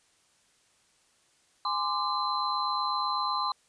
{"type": "tone cluster", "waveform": "sine", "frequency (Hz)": [828, 1034, 1182, 4070], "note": ["G#5", "C6", "D6", "C8"], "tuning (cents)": [-5, -21, 11, -49], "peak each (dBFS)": [-35, -30, -32, -34], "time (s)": [1.65, 3.52], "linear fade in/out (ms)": 2, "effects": ["white hiss -66 dBFS RMS until 3.68 s", "resampled to 22050 Hz"]}